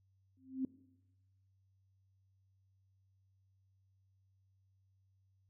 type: tone with exponential growth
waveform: sine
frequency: 262.7 Hz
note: C4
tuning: 7 cents sharp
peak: -30 dBFS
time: 0.37-0.65 s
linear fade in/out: 2 ms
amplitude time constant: 59 ms
effects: noise-tail reverb RT60 1.0 s tail -20 dB re dry + added 96 Hz sine -70 dBFS peak until 5.49 s